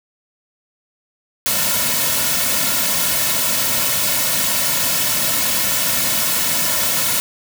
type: noise with comb filter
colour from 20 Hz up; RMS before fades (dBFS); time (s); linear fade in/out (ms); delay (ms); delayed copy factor
white; -18; 1.46-7.2; 0; 2.5; -0.7
effects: none